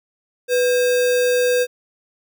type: tone with sample-and-hold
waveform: sine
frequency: 494.3 Hz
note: B4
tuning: 1 cent sharp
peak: -14 dBFS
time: 0.48-1.67 s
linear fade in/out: 50 ms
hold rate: 2100 Hz
effects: none